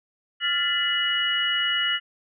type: tone cluster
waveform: sine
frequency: 1390 / 1761 / 2010 / 2914 Hz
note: F6 / A6 / B6 / F#7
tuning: -9 / +1 / +30 / -27 cents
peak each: -29 / -29 / -30 / -23 dBFS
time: 0.4-2 s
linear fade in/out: 50 ms
effects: none